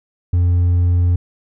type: tone with hard clipping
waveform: sine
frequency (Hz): 88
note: F2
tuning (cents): +14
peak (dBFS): -12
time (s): 0.33-1.16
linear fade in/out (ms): 5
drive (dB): 2
effects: none